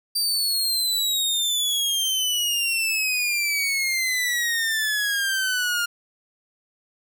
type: exponential sweep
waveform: sawtooth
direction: down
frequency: 4699 to 1404 Hz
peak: -18 dBFS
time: 0.15-5.86 s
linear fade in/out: 10 ms
effects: none